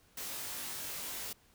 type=noise with comb filter; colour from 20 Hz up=white; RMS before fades=-41 dBFS; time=0.17-1.33 s; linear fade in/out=5 ms; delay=20 ms; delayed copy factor=+1; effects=pink hiss -66 dBFS RMS until 1.54 s